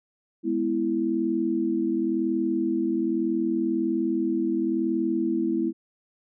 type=chord; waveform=sine; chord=E major; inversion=first; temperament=equal with one note detuned; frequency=207.7 / 248.5 / 329.6 Hz; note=G#3 / B3 / E4; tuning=0 / +11 / 0 cents; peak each=-30 / -28 / -24 dBFS; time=0.43-5.73 s; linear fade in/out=50 ms; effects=none